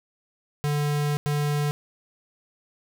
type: tone bursts at uneven times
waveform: square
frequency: 146.83 Hz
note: D3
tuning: in tune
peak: -23 dBFS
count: 2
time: 0.64-1.17 / 1.26-1.71 s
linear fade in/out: 0 ms
effects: none